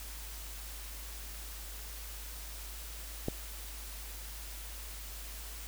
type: click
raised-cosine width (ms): 2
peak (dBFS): -18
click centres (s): 3.284
effects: added 52 Hz sine -44 dBFS peak until 5.67 s + white hiss -47 dBFS RMS until 5.67 s